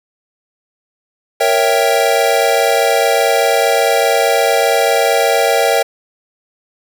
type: chord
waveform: square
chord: A# diminished seventh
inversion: none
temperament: equal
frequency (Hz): 466.2 / 554.4 / 659.3 / 784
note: A#4 / C#5 / E5 / G5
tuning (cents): 0 / 0 / 0 / 0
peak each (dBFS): -17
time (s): 1.4-5.83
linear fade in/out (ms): 10
effects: none